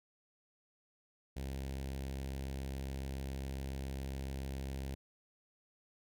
sawtooth tone with notch filter, 67.2 Hz, C2, 47 cents sharp, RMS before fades -41 dBFS, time 1.36-4.95 s, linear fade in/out 10 ms, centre 1200 Hz, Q 1.2, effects none

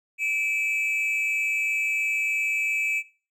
triangle tone pair together, 2332 / 2575 Hz, D7 / E7, -13 / -41 cents, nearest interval major second, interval 172 cents, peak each -25 dBFS, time 0.18-3.03 s, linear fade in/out 50 ms, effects noise-tail reverb RT60 0.4 s tail -20 dB re dry

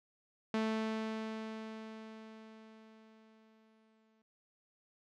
sawtooth tone with exponential decay, 220 Hz, A3, in tune, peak -27 dBFS, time 0.54-4.22 s, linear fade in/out 2 ms, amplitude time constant 800 ms, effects low-pass 4000 Hz 12 dB/octave

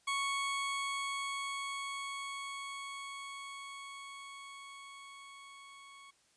20% pulse tone with level ramp, 1108 Hz, C#6, 1 cent flat, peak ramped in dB -27 to -48 dBFS, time 0.07-6.11 s, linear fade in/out 10 ms, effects white hiss -70 dBFS RMS until 6.36 s + resampled to 22050 Hz

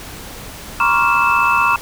sine tone cluster, 950 / 1069 / 1145 / 1390 / 2628 Hz, A#5 / C6 / D6 / F6 / E7, +33 / +37 / -44 / -9 / -6 cents, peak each -18 dBFS, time 0.8-1.76 s, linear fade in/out 2 ms, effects pink hiss -33 dBFS RMS until 1.81 s

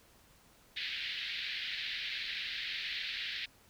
white band-pass noise, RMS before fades -39 dBFS, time 0.76-3.46 s, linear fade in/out 10 ms, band 1700 to 4200 Hz, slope 48 dB/octave, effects pink hiss -63 dBFS RMS until 3.69 s

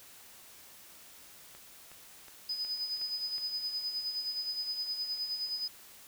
click train, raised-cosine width 0.3 ms, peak -35 dBFS, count 6, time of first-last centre 1.55-3.382 s, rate 2.73 Hz
sine tone with tremolo, 5000 Hz, D#8, 8 cents sharp, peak -31 dBFS, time 2.49-5.68 s, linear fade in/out 5 ms, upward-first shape sine, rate 9.6 Hz, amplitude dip 55%
effects white hiss -54 dBFS RMS until 6.07 s

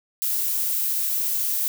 violet noise, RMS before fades -24 dBFS, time 0.22-1.68 s, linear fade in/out 0 ms, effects none

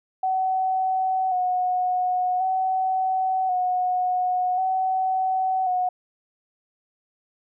sine tone with vibrato, 742 Hz, F#5, 5 cents sharp, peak -20 dBFS, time 0.23-5.89 s, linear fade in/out 5 ms, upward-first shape square, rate 0.46 Hz, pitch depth 28 cents each way, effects none

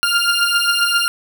20% pulse beating tone pair, 1396.9 / 1404.4 Hz, F6 / F6, 0 / +9 cents, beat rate 7.5 Hz, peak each -12 dBFS, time 0.03-1.08 s, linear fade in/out 0 ms, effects none

